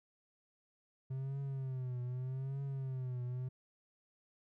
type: tone with vibrato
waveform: triangle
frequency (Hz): 130.7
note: C3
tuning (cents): -1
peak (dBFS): -35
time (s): 1.1-3.49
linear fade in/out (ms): 10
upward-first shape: triangle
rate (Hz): 0.82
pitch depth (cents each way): 110
effects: none